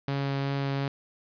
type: tone with vibrato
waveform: sawtooth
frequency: 138.59 Hz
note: C#3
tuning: in tune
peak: -23 dBFS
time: 0.08-0.88 s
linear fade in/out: 2 ms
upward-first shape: sine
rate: 2.7 Hz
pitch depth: 8 cents each way
effects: resampled to 11025 Hz + 9-bit